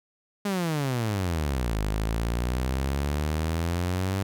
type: exponential two-way sweep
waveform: sawtooth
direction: down then up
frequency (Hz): 207.7 to 50.9 to 98.6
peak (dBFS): -21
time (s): 0.45-4.23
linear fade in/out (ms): 5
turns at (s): 1.81
effects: none